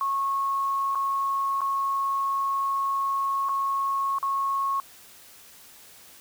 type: tone with dropouts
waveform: sine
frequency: 1096 Hz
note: C#6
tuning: 20 cents flat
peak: -23 dBFS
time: 0.01-4.8 s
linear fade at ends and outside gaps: 1 ms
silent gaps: 0.949-0.955 / 1.607-1.616 / 3.487-3.492 / 4.185-4.228 s
effects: white hiss -50 dBFS RMS until 6.2 s